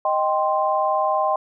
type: chord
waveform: sine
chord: C minor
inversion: first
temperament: equal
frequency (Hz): 622.3 / 784 / 1046.5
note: Eb5 / G5 / C6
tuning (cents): 0 / 0 / 0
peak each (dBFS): -22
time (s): 0.05-1.36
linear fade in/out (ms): 2
effects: none